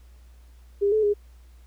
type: tone with pitch steps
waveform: sine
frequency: 403.2 / 432.4 / 411.8 Hz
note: G4 / A4 / G#4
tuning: +49 / -30 / -15 cents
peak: -18 dBFS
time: 0.81-1.14 s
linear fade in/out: 20 ms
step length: 110 ms
effects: added 60 Hz sine -47 dBFS peak until 1.66 s + pink hiss -63 dBFS RMS until 1.66 s